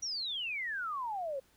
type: exponential sweep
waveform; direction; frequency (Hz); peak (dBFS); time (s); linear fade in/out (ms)
sine; down; 5920 to 520; -34; 0.02-1.4; 10
effects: pink hiss -67 dBFS RMS until 1.56 s